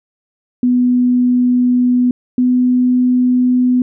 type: tone pair in turn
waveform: sine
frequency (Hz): 247.7 / 250.1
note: B3 / B3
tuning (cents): +5 / +22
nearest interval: unison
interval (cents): 17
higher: second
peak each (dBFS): -9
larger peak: neither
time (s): 0.63-2.11 / 2.38-3.82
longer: first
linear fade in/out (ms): 2
effects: none